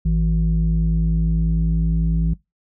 sine tone pair together, 54.66 / 163.8 Hz, A1 / E3, -11 / -11 cents, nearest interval octave + perfect fifth, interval 1900 cents, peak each -16 / -18 dBFS, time 0.05-2.34 s, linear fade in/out 10 ms, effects noise-tail reverb RT60 0.2 s tail -22 dB re dry + tanh soft clip ceiling -11 dBFS

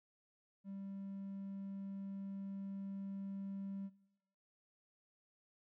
triangle tone with level ramp, 196 Hz, G3, in tune, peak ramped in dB -42 to -39 dBFS, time 0.64-3.9 s, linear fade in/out 50 ms, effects noise-tail reverb RT60 0.9 s tail -21 dB re dry + tanh soft clip ceiling -36 dBFS

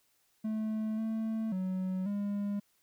triangle tone with pitch steps, 217.5 / 221.7 / 186.4 / 203.1 Hz, A3 / A3 / F#3 / G#3, -20 / +13 / +13 / -38 cents, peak -29 dBFS, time 0.44-2.6 s, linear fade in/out 10 ms, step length 540 ms, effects white hiss -72 dBFS RMS until 2.82 s

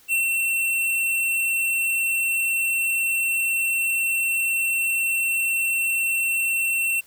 square tone with ADSR envelope, 2706 Hz, E7, 45 cents sharp, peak -19 dBFS, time 0.08-7.01 s, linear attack 46 ms, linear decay 140 ms, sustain -2 dB, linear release 15 ms, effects white hiss -54 dBFS RMS until 7.06 s

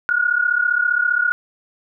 sine tone pair together, 1428.9 / 1464 Hz, F6 / F#6, +39 / -19 cents, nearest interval unison, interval 42 cents, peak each -18 dBFS, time 0.09-1.32 s, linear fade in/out 0 ms, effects none

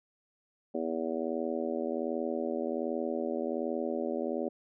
harmonic tone, 81.3 Hz, E2, 23 cents flat, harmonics 3 / 4 / 5 / 6 / 7 / 8 / 9, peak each -36 / -37 / -36 / -43 / -36 / -46 / -44 dBFS, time 0.74-4.49 s, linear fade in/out 10 ms, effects none

